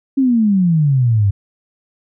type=exponential sweep; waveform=sine; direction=down; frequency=277.2 to 96 Hz; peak=-10 dBFS; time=0.17-1.31 s; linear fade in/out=10 ms; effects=none